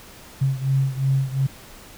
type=beating tone pair; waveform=sine; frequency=134 / 136.8 Hz; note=C3 / C#3; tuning=+42 / -23 cents; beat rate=2.8 Hz; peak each=-20 / -23 dBFS; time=0.41-1.47 s; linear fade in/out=10 ms; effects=pink hiss -44 dBFS RMS until 1.97 s